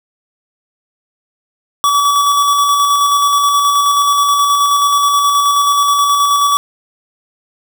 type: tone with tremolo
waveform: square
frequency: 1143 Hz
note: D6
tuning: 47 cents flat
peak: -9 dBFS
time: 1.84-6.57 s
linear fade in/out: 0 ms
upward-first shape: square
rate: 9.4 Hz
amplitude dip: 25%
effects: none